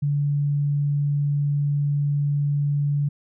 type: tone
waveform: sine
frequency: 144.2 Hz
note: D3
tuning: 31 cents flat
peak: -19 dBFS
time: 0.02-3.09 s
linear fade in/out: 10 ms
effects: none